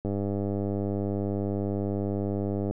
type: click train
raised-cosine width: 2 ms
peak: -17 dBFS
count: 267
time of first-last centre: 0.05-2.71 s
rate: 100 Hz
effects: none